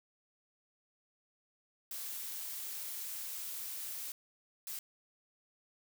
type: noise bursts at uneven times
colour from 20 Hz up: blue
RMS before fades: -42 dBFS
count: 2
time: 1.91-4.12 / 4.67-4.79 s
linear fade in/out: 2 ms
effects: none